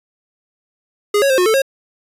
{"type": "tone with pitch steps", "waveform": "square", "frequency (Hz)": [413, 553, 526, 362, 440.1, 541], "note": ["G#4", "C#5", "C5", "F#4", "A4", "C#5"], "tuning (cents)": [-10, -4, 9, -38, 0, -42], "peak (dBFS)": -12, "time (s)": [1.14, 1.62], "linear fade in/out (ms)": 5, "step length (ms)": 80, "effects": ["resampled to 32000 Hz"]}